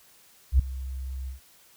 sine tone with ADSR envelope, 65.41 Hz, C2, in tune, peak -12 dBFS, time 0.52-1.4 s, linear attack 73 ms, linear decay 4 ms, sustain -19 dB, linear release 120 ms, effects tanh soft clip ceiling -8 dBFS + white hiss -57 dBFS RMS until 1.76 s

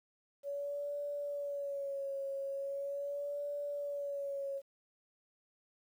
sine tone with vibrato, 563 Hz, C#5, 27 cents sharp, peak -36 dBFS, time 0.43-4.62 s, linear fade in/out 50 ms, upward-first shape sine, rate 0.4 Hz, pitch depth 44 cents each way, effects 11-bit

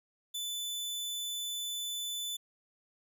sawtooth tone, 3500 Hz, A7, 10 cents flat, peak -32 dBFS, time 0.34-2.37 s, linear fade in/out 10 ms, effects none

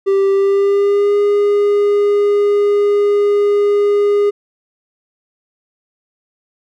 triangle tone with pitch glide, 392 to 409.4 Hz, G4 to G#4, 0 to -25 cents, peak -8 dBFS, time 0.06-4.31 s, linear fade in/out 20 ms, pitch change +75 cents, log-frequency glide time 0.32-1.16 s, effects none

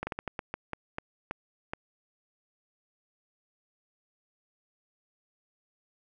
slowing click train, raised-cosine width 0.5 ms, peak -18 dBFS, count 11, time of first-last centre 0.03-1.735 s, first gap 40 ms, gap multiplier 1.3, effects none

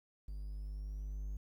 triangle tone with level ramp, 50.4 Hz, G1, 49 cents sharp, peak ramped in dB -39 to -36 dBFS, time 0.28-1.37 s, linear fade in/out 5 ms, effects 12-bit

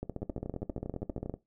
two click trains, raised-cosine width 2 ms, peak -22 / -24 dBFS, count 20 / 15, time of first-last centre 0.03-1.297 / 0.22-1.34 s, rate 15 / 12.5 Hz, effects noise-tail reverb RT60 0.2 s tail -17 dB re dry

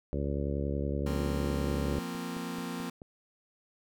harmonic tone, 70.7 Hz, C#2, 35 cents sharp, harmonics 1 / 2 / 3 / 4 / 5 / 6 / 7 / 8, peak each -33 / -36 / -38 / -39 / -40 / -41 / -41 / -42 dBFS, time 0.13-1.99 s, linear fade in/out 0 ms
sawtooth chord, F suspended fourth, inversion none, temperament just, 174.61 / 232.8 / 261.9 Hz, F3 / Bb3 / C4, 0 / -2 / +2 cents, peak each -35 dBFS, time 1.06-2.9 s, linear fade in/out 5 ms
click train, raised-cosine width 2 ms, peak -33 dBFS, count 8, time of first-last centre 1.5-3.018 s, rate 4.61 Hz
effects none

